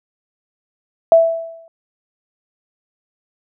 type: tone with exponential decay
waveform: sine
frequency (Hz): 660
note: E5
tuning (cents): +2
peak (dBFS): -3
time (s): 1.12-1.68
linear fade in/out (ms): 1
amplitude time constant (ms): 120
effects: none